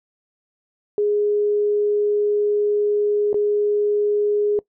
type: tone with dropouts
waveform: sine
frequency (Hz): 414.9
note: G#4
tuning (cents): -2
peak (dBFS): -16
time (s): 0.98-4.59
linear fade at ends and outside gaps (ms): 1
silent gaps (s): 3.33-3.343
effects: noise-tail reverb RT60 0.1 s tail -21 dB re dry